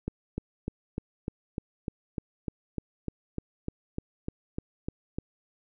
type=click train; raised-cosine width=3 ms; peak=-18 dBFS; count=18; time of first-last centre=0.08-5.185 s; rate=3.33 Hz; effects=none